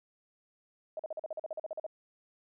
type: tone bursts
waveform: sine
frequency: 628 Hz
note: D#5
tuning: 16 cents sharp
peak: -34 dBFS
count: 14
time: 0.97-1.865 s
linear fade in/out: 2 ms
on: 24 ms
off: 43 ms
effects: none